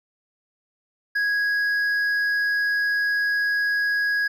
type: tone with hard clipping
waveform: sine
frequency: 1658 Hz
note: G#6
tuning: 3 cents flat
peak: -21 dBFS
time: 1.15-4.28 s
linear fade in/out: 10 ms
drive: 4 dB
effects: none